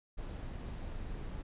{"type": "noise", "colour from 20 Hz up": "brown", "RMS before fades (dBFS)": -41, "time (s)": [0.17, 1.43], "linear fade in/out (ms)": 20, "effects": ["resampled to 8000 Hz"]}